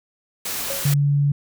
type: noise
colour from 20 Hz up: white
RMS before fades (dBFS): -27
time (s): 0.45-0.94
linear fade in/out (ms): 5
type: tone with exponential decay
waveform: sine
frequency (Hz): 550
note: C#5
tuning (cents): -14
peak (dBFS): -25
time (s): 0.7-0.99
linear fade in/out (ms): 1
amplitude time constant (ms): 63
type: tone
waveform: sine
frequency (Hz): 143.1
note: D3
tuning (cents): -45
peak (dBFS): -15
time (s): 0.85-1.32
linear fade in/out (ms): 5
effects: none